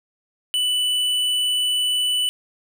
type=tone with tanh clipping; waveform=sine; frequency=2979 Hz; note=F#7; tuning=11 cents sharp; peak=-20 dBFS; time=0.54-2.29 s; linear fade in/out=0 ms; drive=12 dB; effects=none